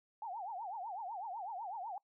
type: tone with vibrato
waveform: sine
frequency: 812 Hz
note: G#5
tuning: 39 cents flat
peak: -40 dBFS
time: 0.22-1.98 s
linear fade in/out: 2 ms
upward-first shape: triangle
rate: 8 Hz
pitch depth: 280 cents each way
effects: noise-tail reverb RT60 0.1 s tail -24 dB re dry